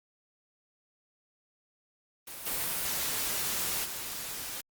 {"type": "noise with level steps", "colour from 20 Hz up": "white", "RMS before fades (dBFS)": [-42, -32, -38], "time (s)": [2.27, 4.61], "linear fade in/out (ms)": 5, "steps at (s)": [2.46, 3.84], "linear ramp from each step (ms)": 5, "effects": ["Opus 32 kbps"]}